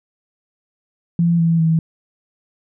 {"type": "tone with pitch steps", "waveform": "sine", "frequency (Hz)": [170, 165.93, 161.95], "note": ["F3", "E3", "E3"], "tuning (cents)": [-46, 12, -30], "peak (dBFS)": -12, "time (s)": [1.19, 1.79], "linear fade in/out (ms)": 2, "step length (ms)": 200, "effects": []}